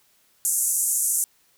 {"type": "band-pass noise", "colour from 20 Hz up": "white", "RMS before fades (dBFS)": -23, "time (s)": [0.45, 1.24], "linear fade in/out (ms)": 0, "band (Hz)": [6700, 12000], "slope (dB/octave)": 48, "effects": ["white hiss -62 dBFS RMS until 1.57 s"]}